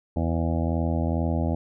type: harmonic tone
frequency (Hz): 82.3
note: E2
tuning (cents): -2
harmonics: 1 / 2 / 3 / 4 / 6 / 7 / 8 / 9 / 10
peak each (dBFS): -25 / -29 / -29 / -33 / -37 / -35 / -36 / -39 / -40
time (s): 0.16-1.55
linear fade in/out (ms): 5
effects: none